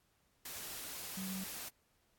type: tone in noise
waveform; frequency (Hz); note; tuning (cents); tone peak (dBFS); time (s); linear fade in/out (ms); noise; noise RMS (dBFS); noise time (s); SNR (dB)
sine; 189.2; F#3; +39; -40; 1.17-1.44; 5; white; -45; 0.45-1.69; +2
effects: pink hiss -75 dBFS RMS until 2.18 s + AAC 64 kbps